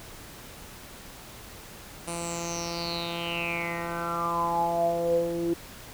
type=tone with low-pass filter sweep; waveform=10% pulse; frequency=170 Hz; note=F3; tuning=46 cents flat; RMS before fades=-29 dBFS; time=2.07-5.54 s; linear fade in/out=10 ms; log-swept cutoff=9500 to 350 Hz; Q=9.4; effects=pink hiss -45 dBFS RMS until 5.93 s